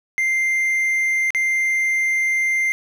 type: tone with dropouts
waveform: triangle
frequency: 2093 Hz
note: C7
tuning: in tune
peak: -15 dBFS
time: 0.18-2.72 s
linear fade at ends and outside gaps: 0 ms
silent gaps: 1.305-1.348 s
effects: none